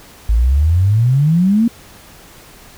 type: exponential sweep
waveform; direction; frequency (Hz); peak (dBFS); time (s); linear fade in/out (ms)
sine; up; 52.4 to 239.5; -9; 0.29-1.68; 5
effects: pink hiss -41 dBFS RMS until 2.77 s